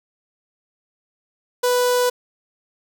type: tone with notch filter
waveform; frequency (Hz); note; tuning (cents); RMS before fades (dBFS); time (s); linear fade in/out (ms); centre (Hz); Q
sawtooth; 493.9; B4; 0; -18; 1.63-2.1; 10; 2200; 1.3
effects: none